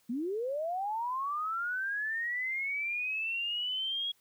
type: linear sweep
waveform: sine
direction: up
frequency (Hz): 220.6 to 3322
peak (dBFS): -31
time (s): 0.09-4.12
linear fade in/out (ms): 10
effects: white hiss -69 dBFS RMS until 4.2 s + high-pass 60 Hz 12 dB/octave